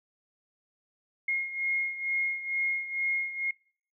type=beating tone pair; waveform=sine; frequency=2147 / 2149.2 Hz; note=C7 / C7; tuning=+44 / +46 cents; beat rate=2.2 Hz; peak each=-29 / -34 dBFS; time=1.28-3.51 s; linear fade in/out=5 ms; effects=noise-tail reverb RT60 0.5 s tail -24 dB re dry